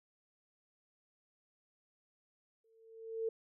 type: tone with exponential growth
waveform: sine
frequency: 450 Hz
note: A4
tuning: 39 cents sharp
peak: -31 dBFS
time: 2.64-3.29 s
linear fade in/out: 5 ms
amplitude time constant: 140 ms
effects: none